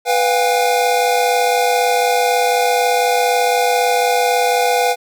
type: tone cluster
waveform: square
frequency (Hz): 493.5 / 707 / 773 / 811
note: B4 / F5 / G5 / G#5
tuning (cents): -1 / +21 / -24 / -41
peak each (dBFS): -18 / -18 / -27 / -19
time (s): 0.05-4.96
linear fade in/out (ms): 50
effects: none